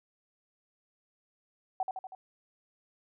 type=tone with echo; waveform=sine; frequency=755 Hz; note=F#5; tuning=35 cents sharp; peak=-27 dBFS; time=1.8-1.83 s; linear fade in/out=2 ms; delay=80 ms; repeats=4; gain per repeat=-4 dB; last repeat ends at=2.15 s; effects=none